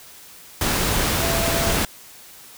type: tone in noise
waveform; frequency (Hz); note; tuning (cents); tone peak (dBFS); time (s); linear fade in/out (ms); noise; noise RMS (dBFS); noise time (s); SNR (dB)
sine; 670; E5; +28; -25; 1.22-1.72; 2; pink; -21; 0.61-1.85; -7
effects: white hiss -44 dBFS RMS until 2.57 s